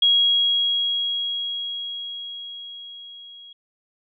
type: tone with level ramp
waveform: sine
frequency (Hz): 3300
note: G#7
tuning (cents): -12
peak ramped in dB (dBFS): -13 to -41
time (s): 0.02-3.53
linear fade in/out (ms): 5
effects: none